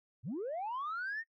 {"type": "linear sweep", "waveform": "sine", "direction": "up", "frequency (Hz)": [93, 1864.7], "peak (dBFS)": -34, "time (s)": [0.23, 1.24], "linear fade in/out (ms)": 50, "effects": ["noise-tail reverb RT60 0.1 s tail -23 dB re dry", "tanh soft clip ceiling -33 dBFS"]}